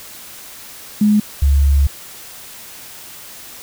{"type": "tone pair in turn", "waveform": "sine", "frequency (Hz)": [210, 70.08], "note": ["G#3", "C#2"], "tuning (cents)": [19, 19], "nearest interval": "octave + perfect fifth", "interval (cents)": 1900, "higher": "first", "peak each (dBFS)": -9, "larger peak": "neither", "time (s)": [[1.01, 1.2], [1.42, 1.87]], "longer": "second", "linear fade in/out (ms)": 5, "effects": ["white hiss -36 dBFS RMS until 3.62 s"]}